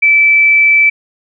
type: tone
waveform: sine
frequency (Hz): 2317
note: D7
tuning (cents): -24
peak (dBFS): -5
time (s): 0.02-0.9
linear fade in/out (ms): 10
effects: none